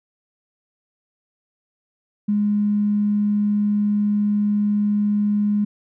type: tone with tanh clipping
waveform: triangle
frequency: 207.1 Hz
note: G#3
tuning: 5 cents flat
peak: -16 dBFS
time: 2.28-5.65 s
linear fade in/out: 10 ms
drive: 3 dB
effects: none